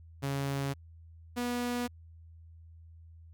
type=tone pair in turn; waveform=sawtooth; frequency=138.59 / 243.3 Hz; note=C#3 / B3; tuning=0 / -26 cents; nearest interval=minor seventh; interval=974 cents; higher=second; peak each=-27 dBFS; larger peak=neither; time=0.22-0.74 / 1.36-1.88 s; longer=neither; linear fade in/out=20 ms; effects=added 82 Hz sine -50 dBFS peak until 3.33 s